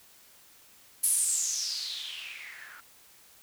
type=noise with low-pass filter sweep; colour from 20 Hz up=violet; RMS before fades=-32 dBFS; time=1.03-2.81 s; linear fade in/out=10 ms; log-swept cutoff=11000 to 1400 Hz; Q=6.8; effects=white hiss -57 dBFS RMS until 3.42 s